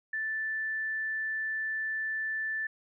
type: tone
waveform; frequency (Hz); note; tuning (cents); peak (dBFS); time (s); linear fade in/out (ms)
sine; 1760; A6; 0; -30; 0.13-2.67; 5
effects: none